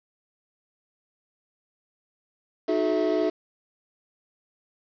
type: tone cluster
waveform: triangle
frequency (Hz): 310.3 / 364.4 / 427.7 / 654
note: D#4 / F#4 / A4 / E5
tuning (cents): -5 / -26 / -49 / -14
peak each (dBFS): -25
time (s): 2.68-3.3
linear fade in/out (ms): 10
effects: resampled to 11025 Hz + 7-bit